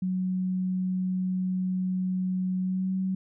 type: tone with pitch glide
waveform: sine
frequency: 185 to 188.56 Hz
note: F#3 to F#3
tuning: 0 to +33 cents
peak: -25 dBFS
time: 0.02-3.15 s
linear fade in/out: 5 ms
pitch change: +33 cents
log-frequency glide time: 2.61-2.93 s
effects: none